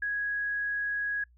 sine tone, 1661.2 Hz, G#6, in tune, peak -28 dBFS, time 0.02-1.24 s, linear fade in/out 5 ms, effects noise-tail reverb RT60 0.1 s tail -25 dB re dry + added 60 Hz sine -57 dBFS peak until 1.37 s

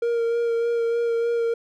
triangle tone with vibrato, 466.4 Hz, A#4, 1 cent sharp, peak -18 dBFS, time 0.02-1.54 s, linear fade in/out 5 ms, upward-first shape sine, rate 3.3 Hz, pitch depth 17 cents each way, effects none

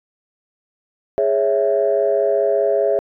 sine chord, C# minor, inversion second, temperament equal, 415.3 / 554.4 / 659.3 Hz, G#4 / C#5 / E5, 0 / 0 / 0 cents, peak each -18 dBFS, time 1.18-2.99 s, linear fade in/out 0 ms, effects tanh soft clip ceiling -6 dBFS

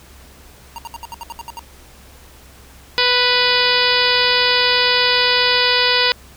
square tone bursts, 932.3 Hz, A#5, in tune, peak -28 dBFS, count 10, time 0.76-1.593 s, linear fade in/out 0 ms, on 23 ms, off 67 ms
harmonic tone, 493.9 Hz, B4, in tune, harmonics 1 / 2 / 3 / 4 / 5 / 6 / 7 / 8 / 9 / 10, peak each -22 / -22 / -22 / -22 / -22 / -22 / -22 / -22 / -22 / -22 dBFS, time 2.98-6.12 s, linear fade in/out 0 ms
click train, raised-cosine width 1 ms, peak -30 dBFS, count 220, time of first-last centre 3.3-5.579 s, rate 96.1 Hz
effects added 66 Hz sine -45 dBFS peak until 6.36 s + pink hiss -45 dBFS RMS until 6.36 s

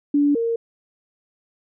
sine tone pair in turn, 288.7 / 461.5 Hz, D4 / A#4, -30 / -17 cents, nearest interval minor sixth, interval 813 cents, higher second, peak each -14 / -19 dBFS, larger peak first, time 0.14-0.35 / 0.35-0.56 s, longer neither, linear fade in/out 5 ms, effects none

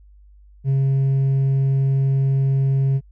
triangle tone with hard clipping, 135.6 Hz, C#3, 38 cents flat, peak -14 dBFS, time 0.64-3.01 s, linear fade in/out 50 ms, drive 1 dB, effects added 50 Hz sine -45 dBFS peak until 3.11 s

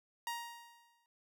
sawtooth tone with exponential decay, 940 Hz, A#5, 14 cents sharp, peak -32 dBFS, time 0.27-1.06 s, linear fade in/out 1 ms, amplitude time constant 170 ms, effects none

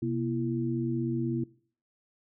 sine tone cluster, 128.2 / 238.7 / 334.9 Hz, C3 / A#3 / E4, -35 / +41 / +27 cents, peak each -32 / -32 / -31 dBFS, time 0.02-1.44 s, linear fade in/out 5 ms, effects noise-tail reverb RT60 0.5 s tail -21 dB re dry

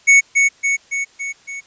square tone with echo, 2219 Hz, C#7, 1 cent sharp, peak -7 dBFS, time 0.07-0.21 s, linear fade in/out 20 ms, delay 280 ms, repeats 5, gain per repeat -4 dB, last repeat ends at 1.61 s, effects white hiss -50 dBFS RMS until 1.66 s + resampled to 16000 Hz

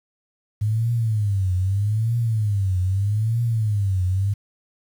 sine tone with vibrato, 103.83 Hz, G#2, in tune, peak -18 dBFS, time 0.61-4.34 s, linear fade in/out 10 ms, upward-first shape triangle, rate 0.8 Hz, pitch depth 240 cents each way, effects 8-bit

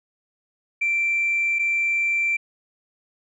sine tone pair in turn, 2349 / 2349 Hz, D7 / D7, 0 / 0 cents, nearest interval unison, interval 0 cents, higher neither, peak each -18 dBFS, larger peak neither, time 0.81-1.59 / 1.59-2.37 s, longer neither, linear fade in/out 10 ms, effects tanh soft clip ceiling -15 dBFS

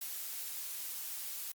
blue noise, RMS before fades -41 dBFS, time 0.01-1.52 s, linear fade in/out 5 ms, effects Opus 48 kbps

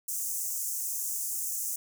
pink high-pass noise, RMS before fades -33 dBFS, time 0.08-1.76 s, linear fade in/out 5 ms, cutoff 6300 Hz, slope 48 dB/octave, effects none

